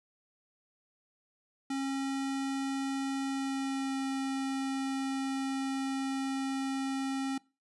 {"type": "tone with pitch glide", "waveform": "square", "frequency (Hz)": [271.5, 269.2], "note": ["C#4", "C4"], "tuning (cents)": [-36, 49], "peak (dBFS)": -32, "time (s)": [1.7, 7.38], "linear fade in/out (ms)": 5, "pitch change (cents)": -15, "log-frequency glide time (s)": [3.27, 3.99], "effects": ["noise-tail reverb RT60 0.3 s tail -23 dB re dry", "resampled to 24000 Hz"]}